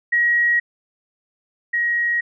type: tone pair in turn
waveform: sine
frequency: 1900 / 1893.3 Hz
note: A#6 / A#6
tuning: +33 / +26 cents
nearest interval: unison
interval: 7 cents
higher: first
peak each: -14 / -17 dBFS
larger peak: first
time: 0.12-0.6 / 1.73-2.21 s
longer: neither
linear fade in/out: 10 ms
effects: none